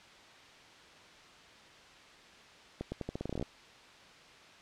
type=accelerating click train; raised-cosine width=2 ms; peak=-23 dBFS; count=14; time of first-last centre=2.81-3.426 s; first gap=110 ms; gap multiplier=0.84; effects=white hiss -55 dBFS RMS until 4.61 s + low-pass 4000 Hz 12 dB/octave